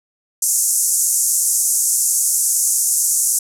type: band-pass noise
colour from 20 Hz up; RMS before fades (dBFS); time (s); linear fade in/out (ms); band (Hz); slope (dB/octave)
pink; -17; 0.42-3.39; 5; 6300 to 12000; 48
effects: none